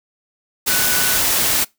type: tone in noise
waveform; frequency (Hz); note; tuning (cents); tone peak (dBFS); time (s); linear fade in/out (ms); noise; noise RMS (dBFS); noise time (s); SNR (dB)
sine; 1486; F#6; +7; -24; 0.68-1.18; 20; white; -17; 0.66-1.65; -10
effects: noise-tail reverb RT60 0.2 s tail -23 dB re dry